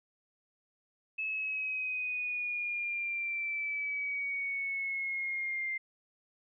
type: exponential sweep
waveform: sine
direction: down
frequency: 2600 to 2095 Hz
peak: -32 dBFS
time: 1.18-5.78 s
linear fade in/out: 10 ms
effects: none